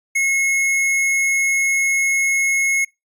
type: tone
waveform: square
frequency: 2173 Hz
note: C#7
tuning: 35 cents flat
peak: -16 dBFS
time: 0.15-2.85 s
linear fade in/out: 10 ms
effects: noise-tail reverb RT60 0.2 s tail -23 dB re dry + resampled to 32000 Hz